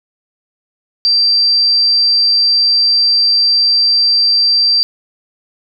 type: tone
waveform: sine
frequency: 4699 Hz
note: D8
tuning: in tune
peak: -8 dBFS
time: 1.05-4.83 s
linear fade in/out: 0 ms
effects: none